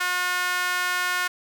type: tone with high-pass filter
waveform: sawtooth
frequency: 360 Hz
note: F#4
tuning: 47 cents flat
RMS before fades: -25 dBFS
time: 0-1.28 s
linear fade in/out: 10 ms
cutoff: 1400 Hz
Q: 2.4
effects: none